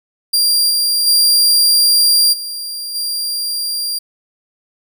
sawtooth tone with level steps, 4766 Hz, D8, 25 cents sharp, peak -8 / -10 / -6 / -20 / -15 dBFS, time 0.33-3.99 s, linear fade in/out 10 ms, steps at 0.69 / 1.06 / 2.32 / 2.94 s, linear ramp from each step 20 ms, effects none

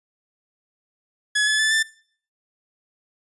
sawtooth tone with pitch steps, 1695 / 1720.6 / 1746.7 / 1773.1 Hz, G#6 / A6 / A6 / A6, +35 / -39 / -13 / +13 cents, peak -14 dBFS, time 1.35-1.83 s, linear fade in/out 10 ms, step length 120 ms, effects noise-tail reverb RT60 0.5 s tail -20 dB re dry + resampled to 24000 Hz

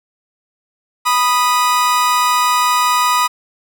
40% pulse tone pair together, 986 / 1240.6 Hz, B5 / D#6, -3 / -5 cents, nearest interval major third, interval 398 cents, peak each -14 dBFS, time 1.05-3.28 s, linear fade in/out 20 ms, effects none

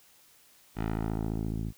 10% pulse tone with low-pass filter sweep, 54.6 Hz, A1, 13 cents flat, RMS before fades -32 dBFS, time 0.75-1.73 s, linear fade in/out 50 ms, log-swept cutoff 2900 to 180 Hz, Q 0.72, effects white hiss -60 dBFS RMS until 1.77 s

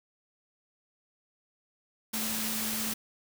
sine tone in noise, 220 Hz, A3, in tune, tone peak -37 dBFS, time 2.13-2.94 s, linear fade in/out 10 ms, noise white, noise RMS -33 dBFS, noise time 2.13-2.94 s, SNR -7 dB, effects none

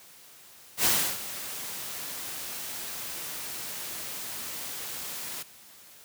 white noise with ADSR envelope, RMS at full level -22 dBFS, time 0.77-5.43 s, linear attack 80 ms, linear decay 320 ms, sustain -15 dB, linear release 8 ms, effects white hiss -52 dBFS RMS until 6.04 s + high-pass 80 Hz 12 dB/octave

